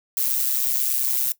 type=noise with amplitude modulation; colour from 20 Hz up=violet; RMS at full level=-19 dBFS; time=0.17-1.32 s; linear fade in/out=2 ms; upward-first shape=sine; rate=130 Hz; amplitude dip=75%; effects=noise-tail reverb RT60 0.1 s tail -17 dB re dry